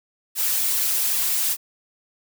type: noise with flanger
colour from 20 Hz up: blue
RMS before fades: -22 dBFS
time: 0.35-1.57 s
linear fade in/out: 50 ms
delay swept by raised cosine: 1.3 to 6.9 ms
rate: 2.5 Hz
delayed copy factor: -0.9
effects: none